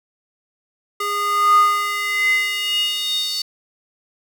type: tone with high-pass filter sweep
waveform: square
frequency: 409.5 Hz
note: G#4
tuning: 24 cents flat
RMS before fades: -19 dBFS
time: 1-3.42 s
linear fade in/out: 5 ms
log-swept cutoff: 830 to 4400 Hz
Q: 8.2
effects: none